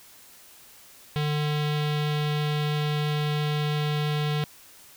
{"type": "tone with low-pass filter", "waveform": "square", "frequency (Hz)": 149.5, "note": "D3", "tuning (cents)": 31, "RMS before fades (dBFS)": -26, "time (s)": [1.16, 4.44], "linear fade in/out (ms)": 0, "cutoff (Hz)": 3600, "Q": 2.8, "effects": ["white hiss -51 dBFS RMS until 4.96 s"]}